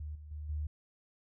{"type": "tone with level steps", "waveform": "sine", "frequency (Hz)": 75.4, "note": "D2", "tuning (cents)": 46, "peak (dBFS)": [-38, -46, -39, -33], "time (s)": [0, 0.67], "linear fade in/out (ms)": 5, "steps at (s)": [0.15, 0.31, 0.49], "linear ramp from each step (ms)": 5, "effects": []}